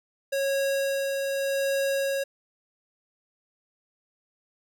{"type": "tone with tremolo", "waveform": "square", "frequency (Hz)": 549, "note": "C#5", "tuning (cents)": -17, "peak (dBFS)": -24, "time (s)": [0.32, 2.24], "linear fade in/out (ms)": 10, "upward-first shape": "sine", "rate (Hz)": 0.85, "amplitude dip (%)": 30, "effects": []}